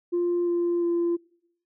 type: tone with pitch steps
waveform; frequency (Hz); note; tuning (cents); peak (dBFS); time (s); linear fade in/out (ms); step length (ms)
sine; 349.2 / 346 / 342.8; F4 / F4 / F4; 0 / -16 / -32; -20; 0.12-1.17; 20; 350
effects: noise-tail reverb RT60 0.8 s tail -25 dB re dry + tanh soft clip ceiling -19 dBFS